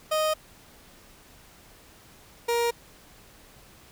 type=tone pair in turn; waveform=30% pulse; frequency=622 / 471.1 Hz; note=D#5 / A#4; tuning=-1 / +18 cents; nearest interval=perfect fourth; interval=481 cents; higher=first; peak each=-20 dBFS; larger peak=neither; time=0.11-0.34 / 2.48-2.71 s; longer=neither; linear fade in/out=10 ms; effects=pink hiss -53 dBFS RMS until 3.91 s